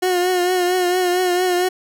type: tone with vibrato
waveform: 30% pulse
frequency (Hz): 361.3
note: F#4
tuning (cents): -41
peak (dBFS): -13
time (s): 0.02-1.69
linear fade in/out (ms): 10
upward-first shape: triangle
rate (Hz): 4.4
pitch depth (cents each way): 48
effects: none